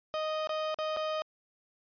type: tone with dropouts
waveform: 30% pulse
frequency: 622 Hz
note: D#5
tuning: 1 cent flat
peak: -28 dBFS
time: 0.14-1.22 s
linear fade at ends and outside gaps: 0 ms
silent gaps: 0.472-0.493 / 0.744-0.787 / 0.964-0.97 s
effects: resampled to 11025 Hz